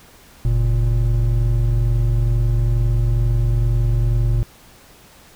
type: tone pair together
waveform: triangle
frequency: 46.25 / 116.54 Hz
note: F#1 / A#2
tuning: 0 / 0 cents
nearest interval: octave + major third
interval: 1600 cents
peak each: -15 dBFS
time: 0.45-4.43 s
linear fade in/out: 0 ms
effects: pink hiss -47 dBFS RMS until 5.35 s